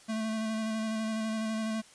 square tone with vibrato, 220 Hz, A3, in tune, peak -31 dBFS, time 0.08-1.82 s, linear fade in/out 20 ms, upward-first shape square, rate 12 Hz, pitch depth 15 cents each way, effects white hiss -56 dBFS RMS until 1.94 s + resampled to 22050 Hz

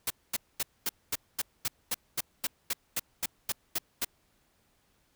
white noise bursts, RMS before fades -30 dBFS, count 16, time 0.07-4.048 s, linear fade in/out 5 ms, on 33 ms, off 230 ms, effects pink hiss -70 dBFS RMS until 5.15 s

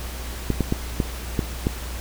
clicks, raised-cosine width 3 ms, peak -7 dBFS, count 6, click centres 0.503 / 0.607 / 0.724 / 1.002 / 1.392 / 1.669 s, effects added 60 Hz sine -31 dBFS peak until 2 s + pink hiss -36 dBFS RMS until 2 s

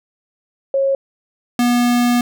sine / square tone pair in turn, 545 / 242.3 Hz, C#5 / B3, -29 / -33 cents, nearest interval octave + major second, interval 1404 cents, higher first, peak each -13 dBFS, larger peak neither, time 0.74-0.95 / 1.59-2.21 s, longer second, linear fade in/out 2 ms, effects none

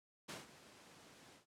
pink noise with ADSR envelope, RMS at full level -45 dBFS, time 0.28-1.46 s, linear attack 17 ms, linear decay 160 ms, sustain -15 dB, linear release 120 ms, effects high-pass 150 Hz 12 dB/octave + low-pass 9000 Hz 12 dB/octave

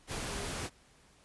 sine tone in noise, 402.5 Hz, G4, 46 cents sharp, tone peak -44 dBFS, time 0.27-0.49 s, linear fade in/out 50 ms, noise pink, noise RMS -38 dBFS, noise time 0.07-0.7 s, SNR -9 dB, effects pink hiss -63 dBFS RMS until 1.24 s + resampled to 24000 Hz

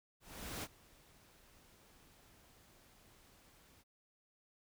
pink noise with ADSR envelope, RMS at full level -42 dBFS, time 0.2-3.84 s, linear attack 430 ms, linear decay 45 ms, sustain -23 dB, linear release 35 ms, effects none

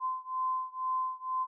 sine beating tone pair, 1031 / 1033.1 Hz, C6 / C6, -26 / -22 cents, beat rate 2.1 Hz, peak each -33 / -34 dBFS, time 0-1.47 s, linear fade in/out 50 ms, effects none

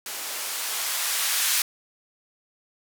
violet noise with band-pass filter sweep, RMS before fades -27 dBFS, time 0.06-1.62 s, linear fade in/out 2 ms, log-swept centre 350 to 1500 Hz, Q 0.7, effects none

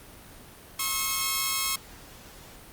5% pulse tone pair together, 1083.1 / 1288 Hz, C#6 / E6, -40 / -41 cents, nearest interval minor third, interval 299 cents, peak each -15 / -20 dBFS, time 0.79-1.76 s, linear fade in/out 5 ms, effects pink hiss -48 dBFS RMS until 2.72 s + Opus 32 kbps

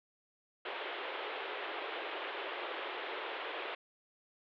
pink band-pass noise, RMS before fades -41 dBFS, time 0.65-3.75 s, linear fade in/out 5 ms, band 360 to 3500 Hz, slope 48 dB/octave, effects none

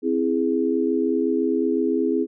sine chord, C augmented, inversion none, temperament equal, 261.6 / 329.6 / 415.3 Hz, C4 / E4 / G#4, 0 / 0 / 0 cents, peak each -23 dBFS, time 0.02-2.27 s, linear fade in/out 50 ms, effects none

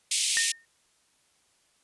white band-pass noise, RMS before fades -27 dBFS, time 0.11-0.52 s, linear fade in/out 5 ms, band 2300 to 9900 Hz, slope 48 dB/octave
sine tone with exponential decay, 1833 Hz, A#6, 30 cents flat, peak -22 dBFS, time 0.37-0.65 s, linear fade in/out 0 ms, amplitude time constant 60 ms
effects white hiss -67 dBFS RMS until 1.83 s + resampled to 24000 Hz

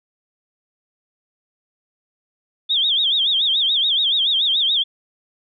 sine tone with vibrato, 3445 Hz, A7, 37 cents flat, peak -15 dBFS, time 2.69-4.84 s, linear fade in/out 20 ms, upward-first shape sine, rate 7 Hz, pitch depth 170 cents each way, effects none

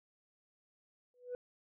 sine tone with exponential growth, 493.9 Hz, B4, in tune, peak -33 dBFS, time 1.14-1.35 s, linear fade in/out 1 ms, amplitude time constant 45 ms, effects tanh soft clip ceiling -35 dBFS

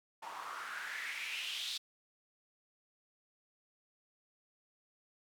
white noise with band-pass filter sweep, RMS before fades -42 dBFS, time 0.22-1.78 s, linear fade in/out 10 ms, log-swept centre 890 to 3900 Hz, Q 4.3, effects none

